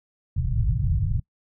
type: low-pass noise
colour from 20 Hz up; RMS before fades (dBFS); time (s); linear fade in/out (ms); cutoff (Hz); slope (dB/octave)
white; -23; 0.36-1.2; 5; 140; 48
effects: noise-tail reverb RT60 0.1 s tail -23 dB re dry